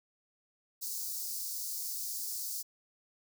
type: high-pass noise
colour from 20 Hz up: white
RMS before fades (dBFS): -38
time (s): 0.81-2.63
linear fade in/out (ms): 20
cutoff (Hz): 4500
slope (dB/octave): 48
effects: none